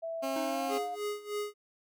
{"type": "tone with pitch glide", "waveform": "sine", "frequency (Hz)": [659.3, 710.7], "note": ["E5", "F5"], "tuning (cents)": [0, 30], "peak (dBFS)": -34, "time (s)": [0.02, 0.96], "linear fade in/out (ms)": 20, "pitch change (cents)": 130, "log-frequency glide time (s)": [0.42, 0.65]}
{"type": "tone", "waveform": "15% pulse", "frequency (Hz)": 269.9, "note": "C#4", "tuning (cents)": -46, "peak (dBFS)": -27, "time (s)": [0.22, 0.79], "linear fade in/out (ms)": 20}
{"type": "tone with exponential decay", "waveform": "square", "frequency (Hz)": 311.1, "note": "D#4", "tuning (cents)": 0, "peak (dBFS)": -36, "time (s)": [0.36, 1.38], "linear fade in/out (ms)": 2, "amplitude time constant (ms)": 220}
{"type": "tone with tremolo", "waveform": "square", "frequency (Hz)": 415.5, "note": "G#4", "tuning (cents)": 1, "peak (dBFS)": -32, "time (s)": [0.68, 1.54], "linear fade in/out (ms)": 50, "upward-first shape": "sine", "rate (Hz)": 3.2, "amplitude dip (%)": 85}
{"effects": []}